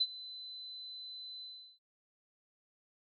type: tone with ADSR envelope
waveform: sine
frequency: 4025 Hz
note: B7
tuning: 32 cents sharp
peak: -25 dBFS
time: 0-1.79 s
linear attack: 11 ms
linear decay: 49 ms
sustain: -19 dB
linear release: 370 ms
effects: none